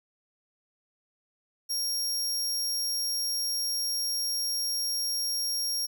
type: tone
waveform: sawtooth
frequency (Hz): 5580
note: F8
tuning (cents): -2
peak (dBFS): -25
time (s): 1.69-5.87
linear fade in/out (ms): 20
effects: none